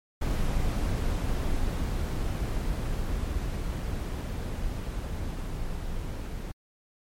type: noise with level ramp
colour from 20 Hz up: brown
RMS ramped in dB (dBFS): -26 to -34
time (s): 0.21-6.52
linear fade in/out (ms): 10
effects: MP3 64 kbps